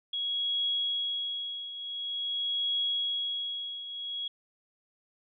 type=tone with tremolo; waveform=sine; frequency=3322 Hz; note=G#7; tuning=in tune; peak=-26 dBFS; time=0.13-4.28 s; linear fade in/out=5 ms; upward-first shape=triangle; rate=0.47 Hz; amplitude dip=75%; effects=none